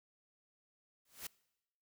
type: noise with exponential growth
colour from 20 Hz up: white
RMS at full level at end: -40 dBFS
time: 1.05-1.27 s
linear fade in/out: 5 ms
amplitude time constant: 47 ms
effects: noise-tail reverb RT60 0.9 s tail -23 dB re dry